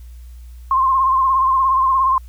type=tone with vibrato; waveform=sine; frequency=1058 Hz; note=C6; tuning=19 cents sharp; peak=-12 dBFS; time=0.71-2.18 s; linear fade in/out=2 ms; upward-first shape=sine; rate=17 Hz; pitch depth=45 cents each way; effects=added 60 Hz sine -34 dBFS peak until 2.28 s + white hiss -56 dBFS RMS until 2.28 s